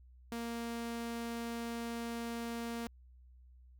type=tone; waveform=sawtooth; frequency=233.1 Hz; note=A#3; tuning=in tune; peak=-34 dBFS; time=0.32-2.87 s; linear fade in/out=0 ms; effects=added 62 Hz sine -56 dBFS peak until 3.79 s